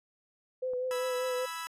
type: tone with vibrato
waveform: sine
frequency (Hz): 506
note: B4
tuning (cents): +42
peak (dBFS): -30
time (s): 0.62-1.46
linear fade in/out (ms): 10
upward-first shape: triangle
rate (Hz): 5.1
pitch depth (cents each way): 33
type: click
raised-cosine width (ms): 1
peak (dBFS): -37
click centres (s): 0.735
type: chord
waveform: sawtooth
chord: E major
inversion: second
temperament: equal with one note detuned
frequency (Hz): 987.8 / 1313.9 / 1661.2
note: B5 / E6 / G#6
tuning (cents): 0 / -6 / 0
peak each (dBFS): -36 / -36 / -42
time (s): 0.91-1.67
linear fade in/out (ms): 0
effects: resampled to 32000 Hz